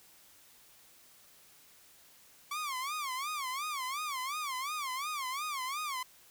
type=tone with vibrato; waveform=sawtooth; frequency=1122 Hz; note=C#6; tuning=21 cents sharp; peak=-31 dBFS; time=2.51-6.03 s; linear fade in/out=5 ms; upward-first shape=sine; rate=2.8 Hz; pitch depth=180 cents each way; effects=white hiss -60 dBFS RMS until 6.3 s